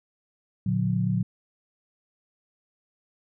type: chord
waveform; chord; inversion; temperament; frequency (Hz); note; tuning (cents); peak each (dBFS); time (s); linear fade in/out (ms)
sine; Bb augmented; none; just; 116.54 / 145.68 / 182.1; Bb2 / D3 / F#3; 0 / -14 / -27; -26 / -29 / -25; 0.66-1.23; 5
effects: none